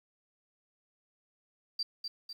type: tone with echo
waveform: sine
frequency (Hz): 4695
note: D8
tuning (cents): -1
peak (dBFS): -30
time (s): 1.79-1.83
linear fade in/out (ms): 5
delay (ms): 250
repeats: 2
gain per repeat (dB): -5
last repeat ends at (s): 2.33
effects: 10-bit